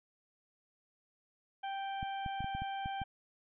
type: harmonic tone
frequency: 784 Hz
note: G5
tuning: in tune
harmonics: 1 / 2 / 3 / 4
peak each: -37 / -47 / -52 / -50 dBFS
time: 1.63-3.04 s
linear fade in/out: 10 ms
type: clicks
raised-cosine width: 5 ms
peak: -29 dBFS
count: 8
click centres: 2.029 / 2.262 / 2.406 / 2.444 / 2.55 / 2.62 / 2.859 / 3.017 s
effects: none